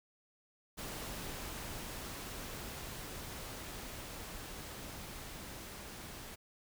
pink noise with level ramp, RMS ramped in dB -43 to -48 dBFS, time 0.77-6.36 s, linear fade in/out 20 ms, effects none

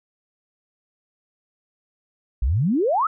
sine exponential sweep, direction up, 51.91 to 1358 Hz, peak -17 dBFS, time 2.42-3.07 s, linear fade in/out 5 ms, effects none

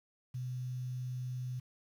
sine tone with quantisation, 126.2 Hz, B2, 38 cents sharp, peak -36 dBFS, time 0.34-1.6 s, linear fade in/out 10 ms, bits 10, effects none

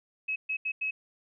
sine tone bursts at uneven times, 2567 Hz, E7, 47 cents flat, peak -28 dBFS, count 4, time 0.28-0.36 / 0.49-0.57 / 0.65-0.72 / 0.81-0.91 s, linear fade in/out 10 ms, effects none

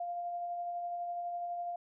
sine tone with tremolo, 698.5 Hz, F5, in tune, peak -34 dBFS, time 0-1.76 s, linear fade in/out 5 ms, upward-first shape sine, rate 12 Hz, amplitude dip 25%, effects none

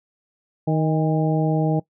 harmonic tone with a mistuned harmonic, 156.6 Hz, D#3, 11 cents sharp, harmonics 1 / 2 / 3 / 4 / 5, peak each -19 / -24 / -27 / -28 / -29 dBFS, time 0.67-1.8 s, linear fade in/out 10 ms, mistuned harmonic 5, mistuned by +47 cents, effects noise-tail reverb RT60 0.1 s tail -20 dB re dry

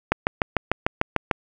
click train, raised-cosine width 0.5 ms, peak -3 dBFS, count 9, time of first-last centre 0.12-1.312 s, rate 6.71 Hz, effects none

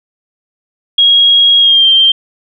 sine tone with pitch glide, 3290 to 3156 Hz, G#7 to G7, -17 to +11 cents, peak -4 dBFS, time 0.98-2.12 s, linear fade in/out 5 ms, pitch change -72 cents, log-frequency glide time 1.59-1.87 s, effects none

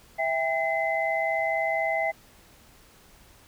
sine tone cluster, 655 / 799 / 2045 Hz, E5 / G5 / C7, -11 / +33 / -40 cents, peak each -27 / -29 / -28 dBFS, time 0.18-2.12 s, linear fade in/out 20 ms, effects pink hiss -55 dBFS RMS until 3.47 s

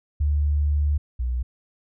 sine tone pair in turn, 73.42 / 61.62 Hz, D2 / B1, 0 / -3 cents, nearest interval minor third, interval 303 cents, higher first, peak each -18 / -22 dBFS, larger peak first, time 0.2-0.98 / 1.19-1.43 s, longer first, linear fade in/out 10 ms, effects none

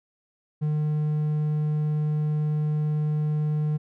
triangle tone, 151.5 Hz, D#3, 46 cents flat, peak -20 dBFS, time 0.61-3.78 s, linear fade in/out 20 ms, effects none

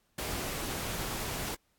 pink noise, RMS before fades -36 dBFS, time 0.18-1.55 s, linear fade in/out 5 ms, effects pink hiss -73 dBFS RMS until 1.78 s + AAC 64 kbps

